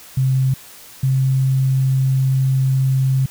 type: tone pair in turn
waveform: sine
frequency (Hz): 131.7 / 132.69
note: C3 / C3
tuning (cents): +12 / +25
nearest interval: unison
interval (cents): 13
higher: second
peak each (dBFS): -13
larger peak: neither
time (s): 0.17-0.54 / 1.03-3.26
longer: second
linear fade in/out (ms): 5
effects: white hiss -41 dBFS RMS until 3.3 s